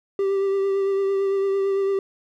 triangle tone with vibrato, 392 Hz, G4, in tune, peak -17 dBFS, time 0.19-1.99 s, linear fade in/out 2 ms, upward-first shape triangle, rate 8.9 Hz, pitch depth 23 cents each way, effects none

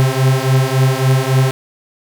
45% pulse beating tone pair, 130 / 133.6 Hz, C3 / C3, -11 / +36 cents, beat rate 3.6 Hz, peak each -14 dBFS, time 0-1.51 s, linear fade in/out 0 ms, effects none

